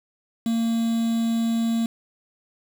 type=tone with quantisation; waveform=triangle; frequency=228.9 Hz; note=A#3; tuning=31 cents flat; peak=-18 dBFS; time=0.46-1.86 s; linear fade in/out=2 ms; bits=6; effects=none